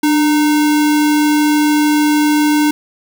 sine tone with sample-and-hold, 297.8 Hz, D4, 24 cents sharp, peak -9 dBFS, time 0.03-2.71 s, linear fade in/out 5 ms, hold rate 1225 Hz, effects none

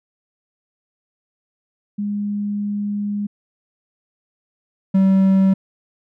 sine / triangle tone pair in turn, 205.2 / 192.01 Hz, G#3 / G3, -21 / -36 cents, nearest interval minor second, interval 115 cents, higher first, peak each -20 / -9 dBFS, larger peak second, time 1.98-3.27 / 4.94-5.54 s, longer first, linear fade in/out 10 ms, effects none

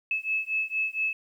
sine beating tone pair, 2598 / 2602.3 Hz, E7 / E7, -26 / -23 cents, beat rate 4.3 Hz, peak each -29 dBFS, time 0.11-1.13 s, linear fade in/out 2 ms, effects 10-bit

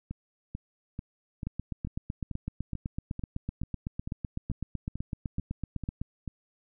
two click trains, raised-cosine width 5 ms, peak -20 / -23 dBFS, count 37 / 15, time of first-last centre 1.47-6.015 / 0.11-6.277 s, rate 7.92 / 2.27 Hz, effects none

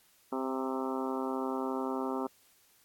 harmonic tone with a mistuned harmonic, 131.5 Hz, C3, 9 cents sharp, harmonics 2 / 3 / 4 / 5 / 6 / 7 / 8 / 9 / 10, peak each -35 / -37 / -41 / -44 / -42 / -41 / -45 / -44 / -45 dBFS, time 0.32-2.27 s, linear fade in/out 5 ms, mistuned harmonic 6, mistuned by +17 cents, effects white hiss -65 dBFS RMS until 2.84 s + AAC 64 kbps

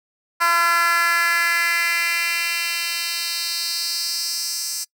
10% pulse tone with high-pass filter sweep, 340.1 Hz, F4, 46 cents flat, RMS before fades -21 dBFS, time 0.4-4.85 s, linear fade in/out 20 ms, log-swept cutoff 1200 to 6400 Hz, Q 2.5, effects noise-tail reverb RT60 0.1 s tail -24 dB re dry

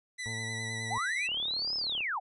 sawtooth tone with vibrato, 1975.5 Hz, B6, in tune, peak -32 dBFS, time 0.18-1.28 s, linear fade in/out 20 ms, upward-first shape sine, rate 9.7 Hz, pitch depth 30 cents each way
harmonic tone, 112.5 Hz, A2, 39 cents sharp, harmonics 1 / 2 / 3 / 4 / 5 / 6 / 7 / 8 / 9, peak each -39 / -46 / -56 / -49 / -57 / -58 / -57 / -52 / -64 dBFS, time 0.26-0.98 s, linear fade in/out 0 ms
sine linear two-way sweep, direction up then down, 660 to 5274 to 660 Hz, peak -30 dBFS, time 0.9-2.2 s, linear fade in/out 20 ms, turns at 1.76 s
click train, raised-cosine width 1 ms, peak -35 dBFS, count 27, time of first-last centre 1.29-2.006 s, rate 36.3 Hz
effects resampled to 24000 Hz

